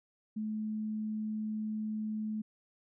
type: tone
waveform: sine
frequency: 215.5 Hz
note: A3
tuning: 36 cents flat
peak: -33 dBFS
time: 0.36-2.42 s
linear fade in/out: 10 ms
effects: none